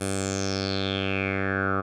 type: tone with low-pass filter sweep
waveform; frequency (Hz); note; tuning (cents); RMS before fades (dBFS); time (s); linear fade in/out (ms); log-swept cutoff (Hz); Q
10% pulse; 96.9; G2; -20; -27; 0-1.82; 20; 10000 to 1200; 6.3
effects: none